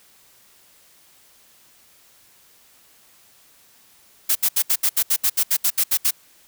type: noise bursts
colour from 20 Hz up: blue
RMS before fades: -18 dBFS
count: 14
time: 4.29-6.109 s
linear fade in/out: 10 ms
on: 64 ms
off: 71 ms
effects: white hiss -54 dBFS RMS until 6.47 s